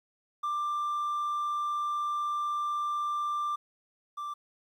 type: tone pair in turn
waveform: triangle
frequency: 1184 / 1176.5 Hz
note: D6 / D6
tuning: +14 / +3 cents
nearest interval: unison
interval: 11 cents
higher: first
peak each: -26 / -32 dBFS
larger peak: first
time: 0.43-3.56 / 4.17-4.34 s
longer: first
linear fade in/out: 10 ms
effects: tanh soft clip ceiling -22 dBFS + 11-bit